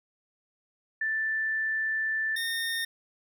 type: tone pair in turn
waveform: sine / 25% pulse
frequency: 1765 / 1831.7 Hz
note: A6 / A#6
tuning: +5 / -31 cents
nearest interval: minor second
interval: 64 cents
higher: second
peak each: -26 / -25 dBFS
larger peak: second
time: 1.01-2.36 / 2.36-2.85 s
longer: first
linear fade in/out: 5 ms
effects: none